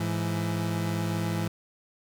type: tone pair together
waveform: 30% pulse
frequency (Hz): 105.4 / 167.07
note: G#2 / E3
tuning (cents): +26 / +24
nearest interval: minor sixth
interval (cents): 798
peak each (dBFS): -27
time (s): 0-1.48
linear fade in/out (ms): 5
effects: none